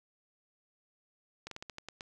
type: slowing click train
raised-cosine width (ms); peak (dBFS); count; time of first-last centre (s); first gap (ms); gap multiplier
0.2; -25; 8; 1.47-2.008; 43; 1.19
effects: none